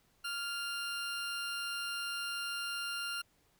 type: tone with amplitude modulation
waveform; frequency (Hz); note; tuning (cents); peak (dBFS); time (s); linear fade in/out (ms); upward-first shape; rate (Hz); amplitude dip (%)
20% pulse; 1396.9; F6; 0; -30; 0.24-3.22; 10; sine; 267; 25
effects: pink hiss -71 dBFS RMS until 3.59 s